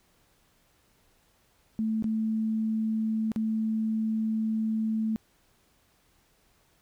sine tone with dropouts, 220 Hz, A3, in tune, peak -25 dBFS, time 1.79-5.16 s, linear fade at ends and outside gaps 0 ms, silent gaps 2.024-2.042 / 3.318-3.361 s, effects pink hiss -66 dBFS RMS until 6.81 s

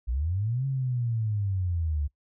sine linear two-way sweep, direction up then down, 54 to 137.1 to 70.3 Hz, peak -25 dBFS, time 0.07-2.08 s, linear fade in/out 20 ms, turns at 0.66 s, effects noise-tail reverb RT60 0.1 s tail -21 dB re dry

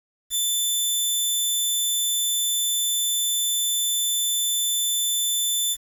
15% pulse tone, 3520 Hz, A7, in tune, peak -14 dBFS, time 0.3-5.77 s, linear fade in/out 50 ms, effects 7-bit

